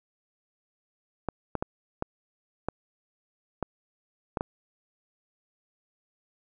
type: clicks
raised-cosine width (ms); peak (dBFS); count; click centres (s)
1; -14; 8; 1.287 / 1.553 / 1.625 / 2.024 / 2.686 / 3.627 / 4.372 / 4.409
effects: none